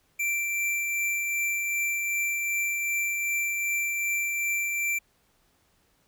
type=tone with tremolo; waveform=square; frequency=2349 Hz; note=D7; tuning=in tune; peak=-25 dBFS; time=0.19-4.99 s; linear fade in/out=10 ms; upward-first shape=triangle; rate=2.6 Hz; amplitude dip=30%; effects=pink hiss -67 dBFS RMS until 6.07 s